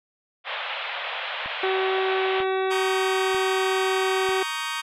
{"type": "band-pass noise", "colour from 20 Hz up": "white", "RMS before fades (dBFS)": -31, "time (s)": [0.44, 2.45], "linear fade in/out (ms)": 50, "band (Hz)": [520, 3400], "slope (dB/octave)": 48}
{"type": "click train", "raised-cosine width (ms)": 3, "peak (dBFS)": -30, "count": 4, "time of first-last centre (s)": [1.46, 4.29], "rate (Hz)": 1.06}
{"type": "harmonic tone", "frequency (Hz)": 380, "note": "F#4", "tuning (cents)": 46, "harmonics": [1, 2, 3, 4, 5, 6, 7, 9, 10], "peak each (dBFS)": [-23, -29, -33, -35, -37, -39, -40, -42, -43], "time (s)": [1.63, 4.43], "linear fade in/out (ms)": 5}
{"type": "chord", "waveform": "20% pulse", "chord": "Eb dominant seventh", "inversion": "second", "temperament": "just", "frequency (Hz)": [933.4, 1120.1, 1244.5, 1555.6], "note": ["Bb5", "Db6", "Eb6", "G6"], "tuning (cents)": [2, 18, 0, -14], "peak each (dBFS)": -28, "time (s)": [2.7, 4.82], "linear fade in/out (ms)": 20}
{"effects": ["low-pass 10000 Hz 12 dB/octave"]}